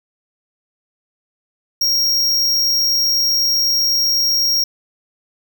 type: tone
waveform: square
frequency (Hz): 5588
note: F8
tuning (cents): 0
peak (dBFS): -14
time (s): 1.81-4.64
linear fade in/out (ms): 5
effects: none